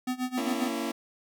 square tone with tremolo, 253 Hz, B3, 42 cents sharp, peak -27 dBFS, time 0.07-0.7 s, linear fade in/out 5 ms, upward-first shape sine, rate 7.5 Hz, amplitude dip 90%
sawtooth chord, A# diminished, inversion none, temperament just, 233.1 / 279.7 / 335.6 Hz, A#3 / C#4 / E4, 0 / +16 / +31 cents, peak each -30 / -30 / -30 dBFS, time 0.37-0.92 s, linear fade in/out 10 ms
effects none

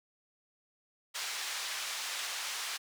white band-pass noise, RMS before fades -38 dBFS, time 1.14-2.78 s, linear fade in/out 20 ms, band 950 to 5800 Hz, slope 12 dB/octave, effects none

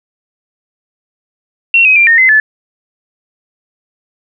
sine tone with pitch steps, 2727 / 2531 / 2376 / 1838 / 2052 / 1735 Hz, F7 / D#7 / D7 / A#6 / C7 / A6, -42 / +29 / +20 / -25 / -34 / -25 cents, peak -4 dBFS, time 1.74-2.4 s, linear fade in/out 2 ms, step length 110 ms, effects none

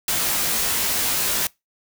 white noise with comb filter, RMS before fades -22 dBFS, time 0.08-1.47 s, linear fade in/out 2 ms, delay 16 ms, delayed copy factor -0.6, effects noise-tail reverb RT60 0.2 s tail -23 dB re dry

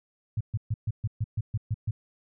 sine tone bursts, 108.4 Hz, A2, 25 cents flat, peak -24 dBFS, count 10, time 0.37-1.91 s, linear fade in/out 5 ms, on 37 ms, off 130 ms, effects none

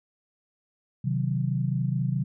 sine chord, C diminished, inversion none, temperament equal, 130.81 / 155.56 / 185 Hz, C3 / Eb3 / Gb3, 0 / 0 / 0 cents, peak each -26 / -29 / -30 dBFS, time 1.04-2.24 s, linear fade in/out 10 ms, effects none

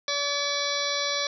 harmonic tone, 573 Hz, D5, 43 cents flat, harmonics 1 / 2 / 3 / 4 / 6 / 7 / 8 / 9 / 10, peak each -32 / -34 / -36 / -34 / -33 / -31 / -37 / -37 / -35 dBFS, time 0.08-1.27 s, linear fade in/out 2 ms, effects none

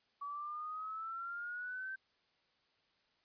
sine exponential sweep, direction up, 1136 to 1562 Hz, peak -40 dBFS, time 0.21-1.96 s, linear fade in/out 10 ms, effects white hiss -75 dBFS RMS until 3.24 s + resampled to 11025 Hz

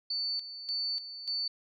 sine tone with tremolo, 4500 Hz, C#8, 25 cents sharp, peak -30 dBFS, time 0.1-1.48 s, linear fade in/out 5 ms, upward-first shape square, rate 1.7 Hz, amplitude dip 70%, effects none

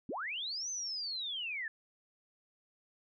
sine linear two-way sweep, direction up then down, 175.6 to 6230 to 1703 Hz, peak -36 dBFS, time 0.09-1.68 s, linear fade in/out 2 ms, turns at 0.7 s, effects none

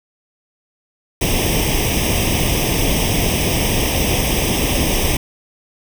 pink noise with comb filter, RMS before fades -17 dBFS, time 1.21-5.17 s, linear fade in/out 5 ms, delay 0.35 ms, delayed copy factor +0.85, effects none

